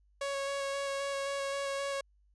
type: tone with vibrato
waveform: sawtooth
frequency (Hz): 554.4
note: C#5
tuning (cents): 0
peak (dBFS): -29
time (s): 0.21-2.01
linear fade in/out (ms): 5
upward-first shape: square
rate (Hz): 3.8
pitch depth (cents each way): 10
effects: added 50 Hz sine -64 dBFS peak until 2.34 s + resampled to 22050 Hz